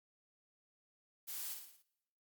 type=noise with echo; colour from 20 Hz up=blue; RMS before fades=-44 dBFS; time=1.27-1.55 s; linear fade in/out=20 ms; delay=56 ms; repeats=5; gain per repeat=-5 dB; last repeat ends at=1.83 s; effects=noise-tail reverb RT60 0.9 s tail -23 dB re dry + Opus 48 kbps